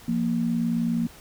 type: tone pair together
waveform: sine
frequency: 173.5 / 233.1 Hz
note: F3 / A#3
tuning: -11 / 0 cents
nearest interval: perfect fourth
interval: 511 cents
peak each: -27 / -23 dBFS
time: 0.08-1.07 s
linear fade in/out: 5 ms
effects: pink hiss -48 dBFS RMS until 1.2 s